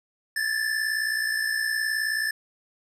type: tone pair together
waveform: square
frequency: 1705.9 / 1765 Hz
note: G#6 / A6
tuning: +46 / +5 cents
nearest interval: minor second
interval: 59 cents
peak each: -31 / -26 dBFS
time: 0.36-2.31 s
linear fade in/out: 5 ms
effects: resampled to 32000 Hz + 9-bit